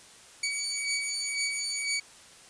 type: beating tone pair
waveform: 15% pulse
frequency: 2265 / 2267 Hz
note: C#7 / C#7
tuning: +37 / +38 cents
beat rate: 2 Hz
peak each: -27 / -24 dBFS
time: 0.43-2 s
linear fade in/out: 5 ms
effects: white hiss -52 dBFS RMS until 2.49 s + resampled to 22050 Hz